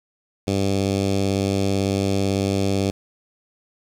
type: tone with notch filter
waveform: 10% pulse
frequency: 98 Hz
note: G2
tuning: in tune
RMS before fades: -21 dBFS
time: 0.47-2.91 s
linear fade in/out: 10 ms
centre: 1500 Hz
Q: 0.67
effects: low-pass 8000 Hz 12 dB/octave + 7-bit